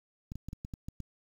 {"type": "clicks", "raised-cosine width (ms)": 5, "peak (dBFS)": -27, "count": 8, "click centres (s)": [0.319, 0.356, 0.486, 0.531, 0.649, 0.738, 0.885, 1.003], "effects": ["9-bit"]}